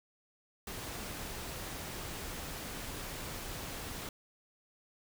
pink noise, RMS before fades -42 dBFS, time 0.67-4.09 s, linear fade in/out 2 ms, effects none

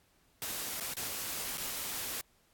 white noise with dropouts, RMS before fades -38 dBFS, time 0.42-2.21 s, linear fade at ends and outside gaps 0 ms, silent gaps 0.799-0.808 / 0.937-0.969 / 1.573-1.58 s, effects pink hiss -69 dBFS RMS until 2.53 s + AAC 64 kbps

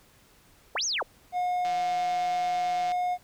sine linear two-way sweep, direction up then down, 287.2 to 6700 to 287.2 Hz, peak -26 dBFS, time 0.75-1.03 s, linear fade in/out 5 ms, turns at 0.85 s
triangle tone, 720 Hz, F#5, 47 cents flat, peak -23 dBFS, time 1.32-3.18 s, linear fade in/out 50 ms
click train, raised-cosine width 0.2 ms, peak -24 dBFS, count 218, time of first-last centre 1.65-2.919 s, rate 171 Hz
effects pink hiss -59 dBFS RMS until 3.23 s

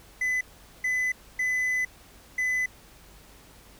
triangle tone bursts at uneven times, 2008 Hz, B6, 28 cents sharp, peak -22 dBFS, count 4, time 0.21-0.41 / 0.84-1.12 / 1.39-1.85 / 2.38-2.66 s, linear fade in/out 5 ms, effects added 50 Hz sine -56 dBFS peak until 3.79 s + pink hiss -53 dBFS RMS until 3.79 s

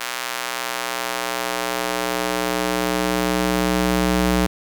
square tone with high-pass filter sweep, 61.3 Hz, B1, 12 cents flat, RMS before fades -22 dBFS, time 0-4.47 s, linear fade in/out 10 ms, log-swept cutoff 1300 to 130 Hz, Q 0.72, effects none

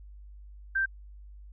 sine tone, 1568 Hz, G6, in tune, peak -24 dBFS, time 0.75-0.86 s, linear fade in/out 10 ms, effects added 50 Hz sine -45 dBFS peak until 1.52 s

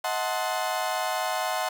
35% pulse chord, D# diminished seventh, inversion none, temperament equal with one note detuned, 635.7 / 740 / 880 / 1046.5 Hz, D#5 / F#5 / A5 / C6, +37 / 0 / 0 / 0 cents, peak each -30 / -28 / -32 / -31 dBFS, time 0.04-1.69 s, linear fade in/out 5 ms, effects none

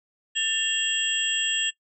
sine tone cluster, 1775 / 2774 / 3250 / 7710 Hz, A6 / F7 / G#7 / B8, +15 / -12 / -38 / -43 cents, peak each -31 / -26 / -26 / -31 dBFS, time 0.35-1.71 s, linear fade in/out 20 ms, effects noise-tail reverb RT60 0.1 s tail -21 dB re dry

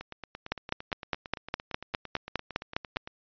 two click trains, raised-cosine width 0.3 ms, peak -23 / -11 dBFS, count 28 / 13, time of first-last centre 0.01-3.075 / 0.52-2.969 s, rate 8.81 / 4.9 Hz, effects resampled to 11025 Hz

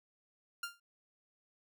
sawtooth tone with exponential decay, 1396.9 Hz, F6, in tune, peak -31 dBFS, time 0.63-0.8 s, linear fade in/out 5 ms, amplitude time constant 35 ms, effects none

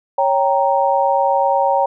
sine chord, G diminished, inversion second, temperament equal, 554.4 / 784 / 932.3 Hz, Db5 / G5 / Bb5, 0 / 0 / 0 cents, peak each -17 dBFS, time 0.18-1.86 s, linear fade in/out 5 ms, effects none

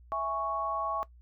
sine chord, C# minor, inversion first, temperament equal, 659.3 / 830.6 / 1108.7 Hz, E5 / G#5 / C#6, 0 / 0 / 0 cents, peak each -35 / -37 / -31 dBFS, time 0.12-1.03 s, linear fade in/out 0 ms, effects noise-tail reverb RT60 0.1 s tail -18 dB re dry + added 60 Hz sine -52 dBFS peak until 1.21 s

